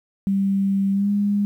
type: tone with pitch glide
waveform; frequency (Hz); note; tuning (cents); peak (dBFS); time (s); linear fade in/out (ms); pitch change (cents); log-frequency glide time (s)
sine; 196 to 203.6; G3 to G#3; 0 to -34; -17; 0.27-1.45; 0; +66; 0.93-1.1
effects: 9-bit